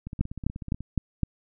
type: two click trains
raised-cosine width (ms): 5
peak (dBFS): -23 / -11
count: 13 / 5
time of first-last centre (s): 0.07-0.806 / 0.21-1.233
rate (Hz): 16.3 / 3.91
effects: none